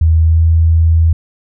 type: tone with pitch glide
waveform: sine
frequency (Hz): 80.6 to 81.82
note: E2 to E2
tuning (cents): -38 to -12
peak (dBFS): -6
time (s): 0.01-1.13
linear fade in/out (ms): 5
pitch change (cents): +26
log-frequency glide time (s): 0.24-0.41
effects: none